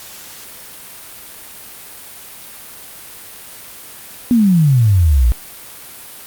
sine exponential sweep, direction down, 250 to 55 Hz, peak -8 dBFS, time 4.31-5.32 s, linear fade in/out 0 ms, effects white hiss -35 dBFS RMS until 6.26 s + Opus 48 kbps

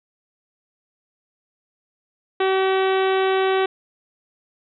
harmonic tone, 381.5 Hz, G4, 47 cents flat, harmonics 1 / 2 / 3 / 4 / 5 / 6 / 7 / 8 / 9 / 10, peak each -18 / -24 / -28 / -30 / -32 / -34 / -35 / -36 / -37 / -38 dBFS, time 2.4-3.66 s, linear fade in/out 5 ms, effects none

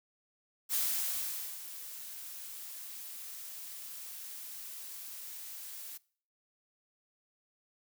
blue noise with ADSR envelope, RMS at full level -31 dBFS, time 0.69-5.98 s, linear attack 46 ms, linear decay 850 ms, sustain -14 dB, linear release 13 ms, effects noise-tail reverb RT60 0.5 s tail -23 dB re dry

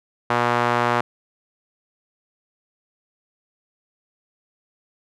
sawtooth tone with band-pass filter, 120 Hz, B2, 49 cents flat, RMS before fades -20 dBFS, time 0.3-1.01 s, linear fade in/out 5 ms, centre 1100 Hz, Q 1.3, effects none

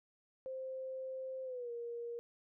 sine tone with pitch glide, 523.3 to 471.6 Hz, C5 to A#4, 0 to +20 cents, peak -40 dBFS, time 0.46-2.19 s, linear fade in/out 0 ms, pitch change -180 cents, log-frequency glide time 1.44-1.71 s, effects none

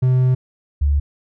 triangle / sine tone pair in turn, 127.9 / 71.78 Hz, C3 / D2, -39 / -39 cents, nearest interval minor seventh, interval 1000 cents, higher first, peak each -10 / -13 dBFS, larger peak first, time 0.02-0.35 / 0.81-1 s, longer first, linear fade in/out 10 ms, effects none

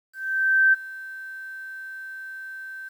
sine tone with ADSR envelope, 1554 Hz, G6, 16 cents flat, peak -13 dBFS, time 0.13-2.89 s, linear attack 600 ms, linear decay 20 ms, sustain -21 dB, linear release 11 ms, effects 9-bit

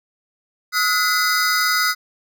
square tone cluster, 1275 / 1449 / 2021 / 4932 Hz, D#6 / F#6 / B6 / D#8, +42 / -37 / +39 / -16 cents, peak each -23 / -21 / -24 / -23 dBFS, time 0.72-1.95 s, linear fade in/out 50 ms, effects none

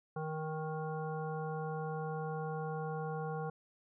harmonic tone, 156.7 Hz, D#3, 13 cents sharp, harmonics 1 / 3 / 5 / 7 / 9, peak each -39 / -41 / -43 / -48 / -50 dBFS, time 0.16-3.5 s, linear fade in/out 5 ms, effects none

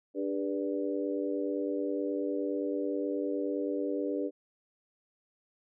harmonic tone with a mistuned harmonic, 98 Hz, G2, in tune, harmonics 3 / 4 / 5 / 6, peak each -33 / -35 / -35 / -40 dBFS, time 0.14-4.31 s, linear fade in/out 50 ms, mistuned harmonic 4, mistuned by +37 cents, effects none

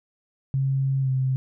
sine tone with pitch glide, 135.1 to 131.18 Hz, C#3 to C3, -44 to +5 cents, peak -20 dBFS, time 0.54-1.36 s, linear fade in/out 0 ms, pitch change -51 cents, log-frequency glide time 1.01-1.09 s, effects none

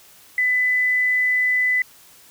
sine tone, 2001 Hz, B6, 22 cents sharp, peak -16 dBFS, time 0.38-1.82 s, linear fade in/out 2 ms, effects white hiss -49 dBFS RMS until 2.3 s

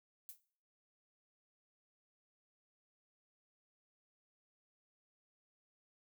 violet noise with exponential decay, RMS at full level -45 dBFS, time 0.29-0.41 s, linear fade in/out 1 ms, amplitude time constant 24 ms, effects noise-tail reverb RT60 0.5 s tail -18 dB re dry

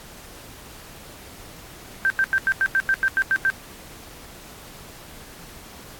sine tone bursts, 1566 Hz, G6, 2 cents flat, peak -16 dBFS, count 11, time 2.05-3.501 s, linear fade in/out 0 ms, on 51 ms, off 89 ms, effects pink hiss -43 dBFS RMS until 5.99 s + AAC 64 kbps

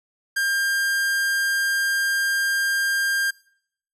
45% pulse tone, 1600 Hz, G6, 35 cents sharp, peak -20 dBFS, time 0.36-3.31 s, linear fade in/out 10 ms, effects noise-tail reverb RT60 0.7 s tail -24 dB re dry + resampled to 32000 Hz

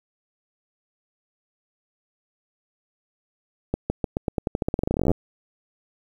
accelerating click train, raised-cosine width 2 ms, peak -9 dBFS, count 26, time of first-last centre 3.74-5.116 s, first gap 160 ms, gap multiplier 0.89, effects 8-bit

